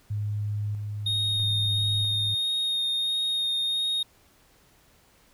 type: tone with tremolo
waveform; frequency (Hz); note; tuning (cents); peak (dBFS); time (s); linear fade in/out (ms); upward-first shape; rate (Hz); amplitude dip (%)
sine; 104.1; G#2; +5; -26; 0.1-2.35; 10; square; 0.77; 35
type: tone with vibrato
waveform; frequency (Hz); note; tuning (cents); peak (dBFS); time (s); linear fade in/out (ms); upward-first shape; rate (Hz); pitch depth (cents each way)
triangle; 3705; A#7; -11; -23; 1.06-4.03; 5; sine; 1.5; 11
effects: pink hiss -60 dBFS RMS until 5.33 s